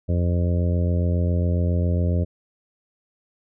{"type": "harmonic tone", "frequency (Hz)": 87.31, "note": "F2", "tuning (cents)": 0, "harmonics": [1, 2, 3, 4, 5, 6, 7], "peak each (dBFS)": [-19, -26, -32, -35, -35, -34, -35], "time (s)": [0.08, 2.25], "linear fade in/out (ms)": 20, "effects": []}